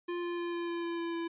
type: tone with pitch steps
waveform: square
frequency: 349.2 / 347.2 / 345.2 / 343.2 / 341.2 / 339.3 / 337.3 / 335.4 Hz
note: F4 / F4 / F4 / F4 / F4 / F4 / E4 / E4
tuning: 0 / -10 / -20 / -30 / -40 / -50 / +40 / +30 cents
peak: -34 dBFS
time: 0.08-1.28 s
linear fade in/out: 10 ms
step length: 150 ms
effects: resampled to 8000 Hz